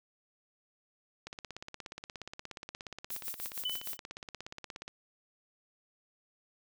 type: click train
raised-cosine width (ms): 0.2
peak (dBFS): -25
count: 62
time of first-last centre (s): 1.27-4.879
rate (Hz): 16.9
type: noise with tremolo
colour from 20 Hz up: violet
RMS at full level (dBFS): -38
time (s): 3.1-3.97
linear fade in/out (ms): 2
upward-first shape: sine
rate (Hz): 6.6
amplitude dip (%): 80
type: tone with exponential decay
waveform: sine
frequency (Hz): 3000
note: F#7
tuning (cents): +23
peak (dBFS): -29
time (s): 3.65-3.99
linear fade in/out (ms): 5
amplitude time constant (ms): 73
effects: none